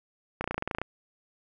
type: clicks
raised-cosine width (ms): 0.5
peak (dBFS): -15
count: 12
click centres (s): 0.41 / 0.442 / 0.476 / 0.51 / 0.544 / 0.58 / 0.624 / 0.676 / 0.712 / 0.749 / 0.785 / 0.816
effects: none